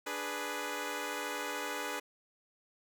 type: chord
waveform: 10% pulse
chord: G# diminished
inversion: second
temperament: equal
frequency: 293.7 / 415.3 / 493.9 Hz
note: D4 / G#4 / B4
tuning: 0 / 0 / 0 cents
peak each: -33 / -32 / -31 dBFS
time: 0.06-2 s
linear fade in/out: 10 ms
effects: none